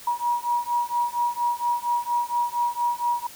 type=beating tone pair; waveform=sine; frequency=956 / 960.3 Hz; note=A#5 / B5; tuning=+43 / -49 cents; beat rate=4.3 Hz; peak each=-25 dBFS; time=0.07-3.27 s; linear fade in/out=5 ms; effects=white hiss -44 dBFS RMS until 3.35 s